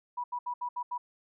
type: tone bursts at uneven times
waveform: sine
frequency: 976 Hz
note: B5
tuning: 21 cents flat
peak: -31 dBFS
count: 6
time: 0.17-0.24 / 0.32-0.39 / 0.46-0.54 / 0.61-0.69 / 0.76-0.83 / 0.91-0.98 s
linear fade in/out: 10 ms
effects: none